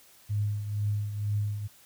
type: tone with tremolo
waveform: sine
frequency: 103.83 Hz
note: G#2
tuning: in tune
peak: -24 dBFS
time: 0.29-1.68 s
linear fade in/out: 20 ms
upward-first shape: triangle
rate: 2.1 Hz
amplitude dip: 65%
effects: white hiss -57 dBFS RMS until 1.85 s